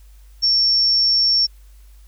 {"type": "tone", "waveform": "sine", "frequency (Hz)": 5460, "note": "F8", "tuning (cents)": -40, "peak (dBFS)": -13, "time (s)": [0.42, 1.47], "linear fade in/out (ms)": 20, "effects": ["added 50 Hz sine -42 dBFS peak until 2.07 s", "white hiss -58 dBFS RMS until 2.07 s"]}